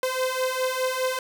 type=beating tone pair; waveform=sawtooth; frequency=512 / 516.9 Hz; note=C5 / C5; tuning=-38 / -21 cents; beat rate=4.9 Hz; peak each=-24 / -22 dBFS; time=0.03-1.19 s; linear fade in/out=2 ms; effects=9-bit